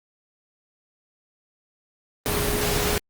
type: tone in noise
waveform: sine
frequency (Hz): 415.3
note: G#4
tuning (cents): 0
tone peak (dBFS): -28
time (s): 2.26-2.98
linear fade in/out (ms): 0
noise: pink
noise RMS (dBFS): -24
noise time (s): 2.26-2.98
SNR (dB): -7
effects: Opus 32 kbps